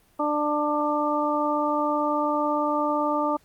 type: harmonic tone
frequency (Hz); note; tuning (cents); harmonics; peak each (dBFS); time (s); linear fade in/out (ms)
297; D4; +20; 1 / 2 / 3 / 4; -27 / -27 / -27 / -27; 0.19-3.37; 10
effects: pink hiss -61 dBFS RMS until 3.44 s + Opus 32 kbps